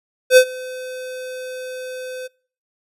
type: tone with ADSR envelope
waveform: square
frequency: 510 Hz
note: C5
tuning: 44 cents flat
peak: -5 dBFS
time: 0.3-2.28 s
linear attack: 68 ms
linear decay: 75 ms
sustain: -24 dB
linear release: 19 ms
effects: noise-tail reverb RT60 0.5 s tail -26 dB re dry + resampled to 32000 Hz